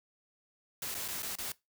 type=noise with dropouts; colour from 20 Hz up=white; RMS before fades=-38 dBFS; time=0.82-1.52 s; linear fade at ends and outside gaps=2 ms; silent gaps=0.944-0.949 / 1.08-1.084 / 1.223-1.229 / 1.355-1.385 s; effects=noise-tail reverb RT60 0.2 s tail -21 dB re dry